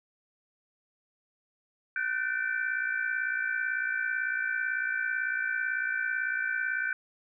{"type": "tone cluster", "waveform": "sine", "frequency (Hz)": [1480, 1538, 1773, 2333], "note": ["F#6", "G6", "A6", "D7"], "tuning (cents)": [0, -33, 13, -12], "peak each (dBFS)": [-33, -30, -39, -39], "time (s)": [1.96, 6.93], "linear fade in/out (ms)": 2, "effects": []}